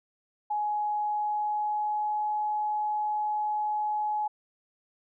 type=tone with pitch glide; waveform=sine; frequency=839 to 845.3 Hz; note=G#5 to G#5; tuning=+17 to +30 cents; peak=-26 dBFS; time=0.5-4.28 s; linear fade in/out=10 ms; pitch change=+13 cents; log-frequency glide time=0.96-2.28 s; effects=none